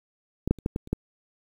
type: clicks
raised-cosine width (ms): 3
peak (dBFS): -13 / -7 / -30 / -12 / -15 / -30 / -11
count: 7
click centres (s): 0.476 / 0.51 / 0.587 / 0.661 / 0.761 / 0.874 / 0.93
effects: 8-bit